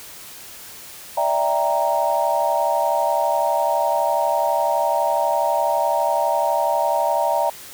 sine chord, E half-diminished seventh, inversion third, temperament equal, 587.3 / 659.3 / 784 / 932.3 Hz, D5 / E5 / G5 / Bb5, 0 / 0 / 0 / 0 cents, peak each -23 / -22 / -24 / -21 dBFS, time 1.17-7.5 s, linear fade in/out 5 ms, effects white hiss -39 dBFS RMS until 7.73 s

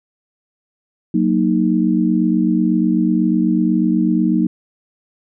sine chord, D# minor, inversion first, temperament equal, 185 / 233.1 / 311.1 Hz, F#3 / A#3 / D#4, 0 / 0 / 0 cents, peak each -17 dBFS, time 1.14-4.47 s, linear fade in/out 5 ms, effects none

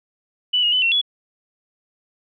sine tone with pitch steps, 2971 / 2871 / 3011 / 2721 / 3390 Hz, F#7 / F7 / F#7 / F7 / G#7, +6 / +47 / +30 / -46 / +35 cents, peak -15 dBFS, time 0.53-1.015 s, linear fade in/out 10 ms, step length 97 ms, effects none

